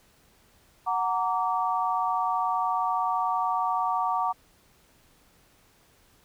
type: chord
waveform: sine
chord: Gb augmented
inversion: none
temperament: just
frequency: 740 / 925 / 1156.2 Hz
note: Gb5 / Bb5 / D6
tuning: 0 / -14 / -27 cents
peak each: -28 dBFS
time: 0.86-4.33 s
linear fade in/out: 20 ms
effects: pink hiss -61 dBFS RMS until 6.24 s